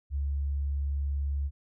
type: tone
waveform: sine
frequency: 70.4 Hz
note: C#2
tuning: 27 cents sharp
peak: -27 dBFS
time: 0.1-1.51 s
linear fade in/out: 50 ms
effects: none